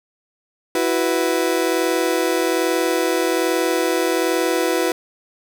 35% pulse chord, E suspended second, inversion none, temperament just, 329.6 / 370.8 / 494.4 Hz, E4 / F#4 / B4, 0 / +4 / +2 cents, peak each -20 dBFS, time 0.75-4.92 s, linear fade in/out 2 ms, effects none

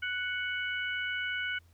harmonic tone, 741 Hz, F#5, 2 cents sharp, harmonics 2 / 3 / 4, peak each -33 / -37 / -39 dBFS, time 0.02-1.59 s, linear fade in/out 10 ms, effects added 85 Hz sine -58 dBFS peak until 1.73 s + pink hiss -69 dBFS RMS until 1.73 s

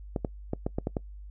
clicks, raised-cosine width 2 ms, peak -15 dBFS, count 7, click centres 0.162 / 0.248 / 0.534 / 0.665 / 0.785 / 0.871 / 0.968 s, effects noise-tail reverb RT60 0.1 s tail -23 dB re dry + added 50 Hz sine -41 dBFS peak until 1.3 s

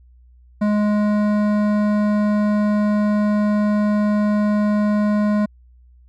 triangle tone with hard clipping, 208.9 Hz, G#3, 10 cents sharp, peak -17 dBFS, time 0.61-5.46 s, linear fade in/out 10 ms, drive 17 dB, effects added 61 Hz sine -46 dBFS peak until 6.08 s

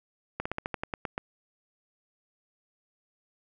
slowing click train, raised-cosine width 0.5 ms, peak -16 dBFS, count 10, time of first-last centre 0.4-1.179 s, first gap 55 ms, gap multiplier 1.11, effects none

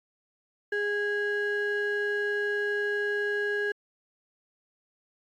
triangle ring-modulated tone, 618 Hz, D#5, 12 cents flat, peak -21 dBFS, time 0.72-3.72 s, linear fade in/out 5 ms, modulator 1030 Hz, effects AAC 64 kbps

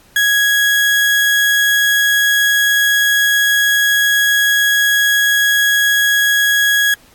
35% pulse tone, 1661.2 Hz, G#6, in tune, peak -9 dBFS, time 0.16-6.94 s, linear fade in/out 2 ms, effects pink hiss -48 dBFS RMS until 7.14 s + AAC 64 kbps

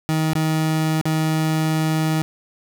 30% pulse tone with dropouts, 157.7 Hz, D#3, 24 cents sharp, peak -15 dBFS, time 0.09-2.22 s, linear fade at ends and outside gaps 0 ms, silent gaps 0.333-0.353 / 1.013-1.055 s, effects none

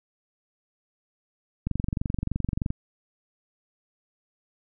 click train, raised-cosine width 5 ms, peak -14 dBFS, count 25, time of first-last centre 1.67-2.704 s, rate 23.2 Hz, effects none

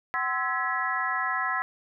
sine tone cluster, 755 / 1039 / 1313 / 1680 / 1947 Hz, F#5 / C6 / E6 / G#6 / B6, +35 / -12 / -7 / +19 / -25 cents, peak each -34 / -31 / -31 / -31 / -32 dBFS, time 0.14-1.62 s, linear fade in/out 0 ms, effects none

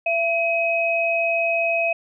sine tone pair together, 672 / 2537 Hz, E5 / D#7, +33 / +33 cents, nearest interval octave + major seventh, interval 2300 cents, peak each -21 dBFS, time 0.06-1.93 s, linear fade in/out 5 ms, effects none

